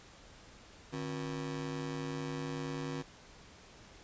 30% pulse ring-modulated tone, 209.9 Hz, G#3, 19 cents sharp, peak -31 dBFS, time 0.92-3.03 s, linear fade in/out 20 ms, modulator 59.6 Hz, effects pink hiss -56 dBFS RMS until 4.03 s + resampled to 16000 Hz

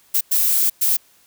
violet noise bursts at uneven times, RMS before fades -17 dBFS, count 3, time 0.14-0.21 / 0.31-0.7 / 0.81-0.97 s, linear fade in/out 10 ms, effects white hiss -55 dBFS RMS until 1.26 s

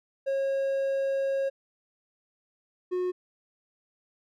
triangle tone pair in turn, 544 / 363.1 Hz, C#5 / F#4, -33 / -33 cents, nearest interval perfect fifth, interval 700 cents, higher first, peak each -23 / -24 dBFS, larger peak first, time 0.26-1.5 / 2.91-3.12 s, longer first, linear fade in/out 20 ms, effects none

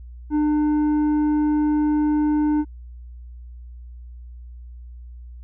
sine tone with tanh clipping, 300 Hz, D4, 37 cents sharp, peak -18 dBFS, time 0.3-2.65 s, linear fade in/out 50 ms, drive 7 dB, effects added 60 Hz sine -36 dBFS peak until 5.43 s

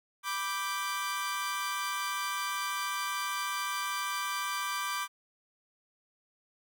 sawtooth chord, G major, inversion first, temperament equal, 987.8 / 1174.7 / 1568 Hz, B5 / D6 / G6, 0 / 0 / 0 cents, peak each -35 / -30 / -35 dBFS, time 0.23-5.08 s, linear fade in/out 50 ms, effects none

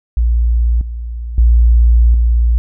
sine tone with level steps, 58.27 Hz, A#1, in tune, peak -9 / -20 / -5 / -8 dBFS, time 0.17-2.58 s, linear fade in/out 0 ms, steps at 0.81 / 1.38 / 2.14 s, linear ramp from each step 2 ms, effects none

